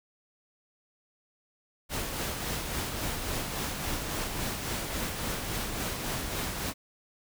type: noise with tremolo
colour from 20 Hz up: pink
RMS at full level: -32 dBFS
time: 1.89-6.74 s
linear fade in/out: 50 ms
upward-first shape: sine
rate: 3.6 Hz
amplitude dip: 35%
effects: none